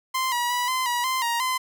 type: tone with pitch steps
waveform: sawtooth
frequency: 1041 / 964 / 979 / 1031 / 966 / 1038 / 939 / 1028 Hz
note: C6 / B5 / B5 / C6 / B5 / C6 / A#5 / C6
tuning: -9 / -42 / -15 / -26 / -39 / -14 / +12 / -31 cents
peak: -19 dBFS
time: 0.14-1.58 s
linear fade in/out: 10 ms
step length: 180 ms
effects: none